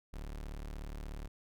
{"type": "tone", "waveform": "35% pulse", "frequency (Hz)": 36.71, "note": "D1", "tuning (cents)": 0, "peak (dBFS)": -39, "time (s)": [0.13, 1.28], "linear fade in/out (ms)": 10, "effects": []}